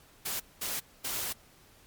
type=noise bursts at uneven times; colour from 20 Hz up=white; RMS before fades=-34 dBFS; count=3; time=0.25-0.4 / 0.61-0.8 / 1.04-1.33 s; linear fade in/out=10 ms; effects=pink hiss -59 dBFS RMS until 1.86 s + MP3 96 kbps